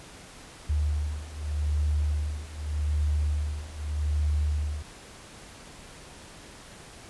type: beating tone pair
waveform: sine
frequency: 74.2 / 75.03 Hz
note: D2 / D2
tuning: +18 / +38 cents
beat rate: 0.83 Hz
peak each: -29 / -27 dBFS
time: 0.69-4.83 s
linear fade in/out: 10 ms
effects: pink hiss -47 dBFS RMS until 7.09 s + resampled to 24000 Hz